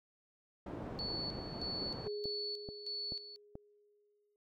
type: low-pass noise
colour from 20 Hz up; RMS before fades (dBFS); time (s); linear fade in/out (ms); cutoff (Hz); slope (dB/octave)
white; -44; 0.66-2.08; 5; 480; 12
type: tone with tremolo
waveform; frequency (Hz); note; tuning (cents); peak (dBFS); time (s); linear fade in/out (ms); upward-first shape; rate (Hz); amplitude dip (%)
sine; 4435; C#8; 0; -38; 0.99-3.36; 0; square; 1.6; 70
type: click train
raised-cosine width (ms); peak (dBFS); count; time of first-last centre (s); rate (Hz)
2; -31; 6; 1.39-3.555; 2.31
type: tone with exponential decay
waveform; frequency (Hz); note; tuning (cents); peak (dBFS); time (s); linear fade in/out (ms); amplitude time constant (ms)
sine; 414.4; G#4; -4; -36; 2.06-4.36; 1; 500
effects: none